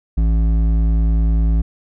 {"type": "tone with hard clipping", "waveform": "sine", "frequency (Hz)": 55, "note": "A1", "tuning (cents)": 0, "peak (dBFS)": -14, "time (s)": [0.17, 1.62], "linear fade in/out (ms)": 10, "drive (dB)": 9, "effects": []}